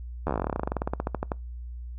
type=slowing click train; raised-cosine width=1 ms; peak=-13 dBFS; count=28; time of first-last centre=0.27-1.318 s; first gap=12 ms; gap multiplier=1.08; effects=noise-tail reverb RT60 0.2 s tail -25 dB re dry + added 60 Hz sine -35 dBFS peak until 1.98 s